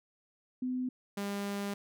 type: tone pair in turn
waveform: sine / sawtooth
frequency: 253.4 / 201.1 Hz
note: B3 / G3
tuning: +45 / +44 cents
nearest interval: major third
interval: 401 cents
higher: first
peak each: -31 / -30 dBFS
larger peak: second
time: 0.62-0.89 / 1.17-1.74 s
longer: second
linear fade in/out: 5 ms
effects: none